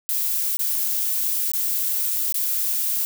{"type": "noise with dropouts", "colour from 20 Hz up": "violet", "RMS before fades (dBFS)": -23, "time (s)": [0.09, 3.05], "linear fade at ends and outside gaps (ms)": 0, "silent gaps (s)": [[0.57, 0.592], [1.517, 1.535], [2.324, 2.343]], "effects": []}